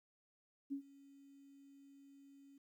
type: tone with ADSR envelope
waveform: sine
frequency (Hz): 277.7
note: C#4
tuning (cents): +3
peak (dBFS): -37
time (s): 0.7-2.58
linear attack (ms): 24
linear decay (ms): 94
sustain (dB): -22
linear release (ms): 5
effects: 13-bit